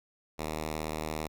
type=tone; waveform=5% pulse; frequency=77.78 Hz; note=D#2; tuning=in tune; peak=-22 dBFS; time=0.38-1.28 s; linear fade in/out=20 ms; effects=none